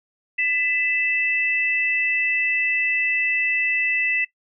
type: tone pair together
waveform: sine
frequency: 2000 / 2640 Hz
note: B6 / E7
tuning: +21 / +2 cents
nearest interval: perfect fourth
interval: 481 cents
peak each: -22 / -22 dBFS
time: 0.38-4.25 s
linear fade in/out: 10 ms
effects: noise-tail reverb RT60 0.1 s tail -18 dB re dry